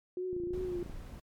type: tone with vibrato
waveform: sine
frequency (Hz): 359.2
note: F4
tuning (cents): +49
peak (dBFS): -33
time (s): 0.17-0.83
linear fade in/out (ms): 2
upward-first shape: triangle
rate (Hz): 2.8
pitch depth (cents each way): 58
type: click train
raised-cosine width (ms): 3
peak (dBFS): -33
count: 17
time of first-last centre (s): 0.33-0.897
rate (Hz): 28.2
type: noise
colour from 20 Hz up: brown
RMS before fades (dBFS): -44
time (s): 0.53-1.2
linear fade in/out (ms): 5
effects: MP3 96 kbps